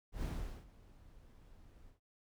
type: noise with ADSR envelope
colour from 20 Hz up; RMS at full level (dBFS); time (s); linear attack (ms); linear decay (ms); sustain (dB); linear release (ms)
brown; -37; 0.12-2; 110; 420; -22; 120
effects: none